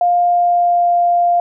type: tone with pitch glide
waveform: sine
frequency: 704 to 698.3 Hz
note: F5 to F5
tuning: +14 to 0 cents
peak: -10 dBFS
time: 0.01-1.4 s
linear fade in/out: 2 ms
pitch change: -14 cents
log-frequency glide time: 0.21-0.91 s
effects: none